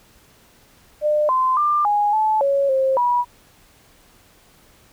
sine tone with pitch steps, 601 / 1033 / 1192 / 827 / 866 / 556 / 531 / 972 Hz, D5 / C6 / D6 / G#5 / A5 / C#5 / C5 / B5, +40 / -22 / +25 / -8 / -28 / +5 / +25 / -28 cents, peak -15 dBFS, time 1.01-3.25 s, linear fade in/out 50 ms, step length 280 ms, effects pink hiss -53 dBFS RMS until 4.92 s

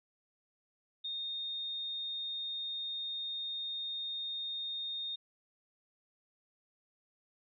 sine tone, 3680 Hz, A#7, 23 cents flat, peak -36 dBFS, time 1.04-5.16 s, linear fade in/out 10 ms, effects none

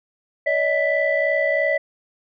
sine tone cluster, 571 / 634 / 1981 Hz, D5 / D#5 / B6, -49 / +32 / +5 cents, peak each -21 dBFS, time 0.46-1.78 s, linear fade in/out 10 ms, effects tanh soft clip ceiling -9 dBFS

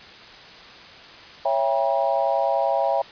sine chord, C# diminished seventh, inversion none, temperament just, 554.4 / 665.2 / 798.3 / 957.9 Hz, C#5 / E5 / G5 / Bb5, 0 / +16 / +31 / +47 cents, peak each -24 / -23 / -24 / -28 dBFS, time 1.45-3.02 s, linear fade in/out 5 ms, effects white hiss -43 dBFS RMS until 3.11 s + resampled to 11025 Hz

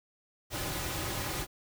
pink noise with comb filter, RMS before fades -35 dBFS, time 0.5-1.47 s, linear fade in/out 50 ms, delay 4.4 ms, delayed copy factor -0.55, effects none

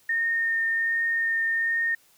sine tone with vibrato, 1830 Hz, A#6, 32 cents flat, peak -22 dBFS, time 0.09-1.95 s, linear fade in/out 5 ms, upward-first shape triangle, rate 1.3 Hz, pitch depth 11 cents each way, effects white hiss -60 dBFS RMS until 2.17 s

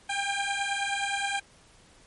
15% pulse beating tone pair, 794 / 803.5 Hz, G5 / G5, +22 / +43 cents, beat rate 9.5 Hz, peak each -24 dBFS, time 0.09-1.4 s, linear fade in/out 10 ms, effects pink hiss -57 dBFS RMS until 2.06 s + MP3 48 kbps

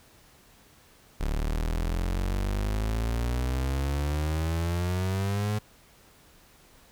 35% pulse exponential sweep, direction up, 35.59 to 107 Hz, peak -24 dBFS, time 1.2-5.59 s, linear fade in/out 10 ms, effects pink hiss -57 dBFS RMS until 6.91 s

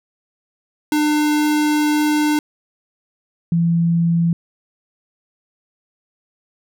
square / sine tone pair in turn, 300.3 / 168.54 Hz, D4 / E3, +39 / +39 cents, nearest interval minor seventh, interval 1000 cents, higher first, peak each -15 / -13 dBFS, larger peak second, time 0.92-2.39 / 3.52-4.33 s, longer first, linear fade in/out 2 ms, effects none

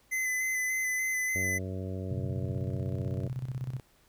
square tone with vibrato, 2031 Hz, B6, 48 cents sharp, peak -29 dBFS, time 0.11-1.59 s, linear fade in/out 20 ms, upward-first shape square, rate 3.4 Hz, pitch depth 15 cents each way
harmonic tone, 94 Hz, F#2, 28 cents sharp, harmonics 1 / 2 / 3 / 4 / 5 / 6 / 7, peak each -35 / -40 / -43 / -44 / -45 / -46 / -50 dBFS, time 1.35-3.28 s, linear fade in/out 5 ms
sine tone with tremolo, 127.9 Hz, C3, 39 cents flat, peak -30 dBFS, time 2.11-3.8 s, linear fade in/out 2 ms, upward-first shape square, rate 16 Hz, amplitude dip 70%
effects pink hiss -65 dBFS RMS until 4.08 s

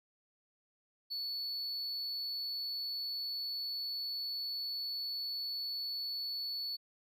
triangle tone, 4435 Hz, C#8, in tune, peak -35 dBFS, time 1.1-6.77 s, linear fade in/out 20 ms, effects none

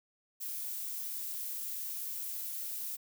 violet noise, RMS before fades -39 dBFS, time 0.4-2.97 s, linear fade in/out 20 ms, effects none

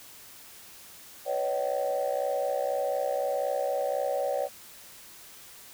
sine tone cluster, 499.2 / 561 / 625 / 762 Hz, B4 / C#5 / D#5 / G5, +19 / +21 / +8 / -49 cents, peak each -33 / -28 / -33 / -32 dBFS, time 1.25-4.49 s, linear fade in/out 50 ms, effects tanh soft clip ceiling -19 dBFS + white hiss -49 dBFS RMS until 5.73 s

